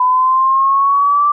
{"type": "exponential sweep", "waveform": "sine", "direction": "up", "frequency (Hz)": [1000, 1174.7], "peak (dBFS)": -9, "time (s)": [0, 1.32], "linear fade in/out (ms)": 5, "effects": []}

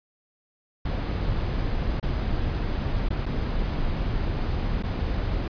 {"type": "noise with dropouts", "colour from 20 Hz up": "brown", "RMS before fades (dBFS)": -26, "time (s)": [0.85, 5.48], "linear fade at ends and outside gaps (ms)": 5, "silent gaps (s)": [[1.999, 2.027], [3.088, 3.104], [3.258, 3.262], [4.826, 4.835]], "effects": ["resampled to 11025 Hz"]}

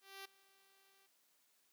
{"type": "tone with ADSR envelope", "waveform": "5% pulse", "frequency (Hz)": 390.3, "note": "G4", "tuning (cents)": -8, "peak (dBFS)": -36, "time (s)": [0.01, 1.07], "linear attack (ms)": 240, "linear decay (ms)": 8, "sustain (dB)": -23, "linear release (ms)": 12, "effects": ["white hiss -75 dBFS RMS until 1.72 s", "high-pass 200 Hz 12 dB/octave"]}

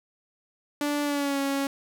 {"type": "tone with pitch glide", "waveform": "sawtooth", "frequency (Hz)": [291.6, 276.5], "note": ["D4", "C#4"], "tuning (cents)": [-12, -4], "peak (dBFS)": -21, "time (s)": [0.81, 1.67], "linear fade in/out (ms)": 2, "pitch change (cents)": -92, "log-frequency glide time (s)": [1.03, 1.39], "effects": []}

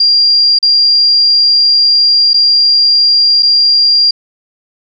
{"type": "tone with dropouts", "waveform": "sine", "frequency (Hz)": 4777, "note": "D8", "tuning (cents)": 29, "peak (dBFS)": -5, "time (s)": [0, 4.11], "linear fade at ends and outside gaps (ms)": 5, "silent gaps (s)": [[0.588, 0.627], [2.334, 2.341], [3.425, 3.429]], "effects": []}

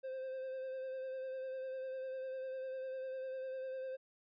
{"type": "tone with vibrato", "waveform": "triangle", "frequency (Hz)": 523.3, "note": "C5", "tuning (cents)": 0, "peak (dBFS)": -38, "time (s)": [0.03, 3.97], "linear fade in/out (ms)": 20, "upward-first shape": "sine", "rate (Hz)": 10, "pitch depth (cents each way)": 23, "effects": ["resampled to 11025 Hz"]}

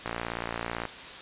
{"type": "click train", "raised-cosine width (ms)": 0.5, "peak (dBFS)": -16, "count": 47, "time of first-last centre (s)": [0.06, 0.853], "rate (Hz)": 58, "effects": ["white hiss -42 dBFS RMS until 1.21 s", "resampled to 8000 Hz"]}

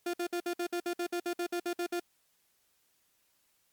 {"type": "tone bursts", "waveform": "35% pulse", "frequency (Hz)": 349.2, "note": "F4", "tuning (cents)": 0, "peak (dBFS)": -29, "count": 15, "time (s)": [0.06, 1.998], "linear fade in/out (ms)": 5, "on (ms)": 76, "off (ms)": 57, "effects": ["white hiss -72 dBFS RMS until 3.72 s", "MP3 96 kbps"]}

